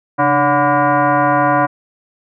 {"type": "tone with frequency modulation", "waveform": "sine", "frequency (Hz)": 136.6, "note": "C#3", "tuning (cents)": -25, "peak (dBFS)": -10, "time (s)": [0.18, 1.67], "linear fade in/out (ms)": 20, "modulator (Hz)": 433, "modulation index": 2.9, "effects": []}